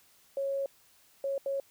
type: tone bursts at uneven times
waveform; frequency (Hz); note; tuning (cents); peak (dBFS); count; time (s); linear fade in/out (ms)
sine; 550; C#5; -14; -29; 3; 0.37-0.66 / 1.24-1.38 / 1.46-1.6; 2
effects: white hiss -63 dBFS RMS until 1.7 s